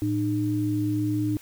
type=tone pair together; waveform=sine; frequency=112.68 / 303.7 Hz; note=A2 / D#4; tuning=+42 / -42 cents; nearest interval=octave + perfect fourth; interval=1716 cents; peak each=-27 / -24 dBFS; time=0.02-1.37 s; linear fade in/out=0 ms; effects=white hiss -50 dBFS RMS until 1.41 s